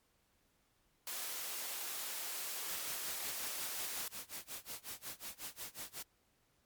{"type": "high-pass noise", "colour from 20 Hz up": "white", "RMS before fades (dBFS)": -42, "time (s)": [1.07, 4.08], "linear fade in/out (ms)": 2, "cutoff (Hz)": 370, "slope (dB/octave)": 12}
{"type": "noise with tremolo", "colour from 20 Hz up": "white", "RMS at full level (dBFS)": -44, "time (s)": [2.68, 6.03], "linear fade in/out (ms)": 10, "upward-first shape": "sine", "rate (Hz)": 5.5, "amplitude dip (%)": 95}
{"effects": ["pink hiss -75 dBFS RMS until 6.65 s", "MP3 96 kbps"]}